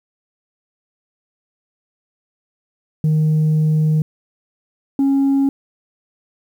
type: tone pair in turn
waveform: sine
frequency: 155.1 / 274.6 Hz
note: D#3 / C#4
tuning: -5 / -16 cents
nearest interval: minor seventh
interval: 989 cents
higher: second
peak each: -10 dBFS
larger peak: neither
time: 3.04-4.02 / 4.99-5.49 s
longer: first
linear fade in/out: 2 ms
effects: tanh soft clip ceiling -11 dBFS + 8-bit